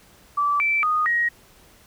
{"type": "tone with pitch steps", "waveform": "sine", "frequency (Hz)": [1160, 2329, 1237, 1888], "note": ["D6", "D7", "D#6", "A#6"], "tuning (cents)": [-22, -15, -10, 22], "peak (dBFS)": -18, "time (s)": [0.37, 1.29], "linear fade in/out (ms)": 10, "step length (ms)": 230, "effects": ["pink hiss -53 dBFS RMS until 1.86 s"]}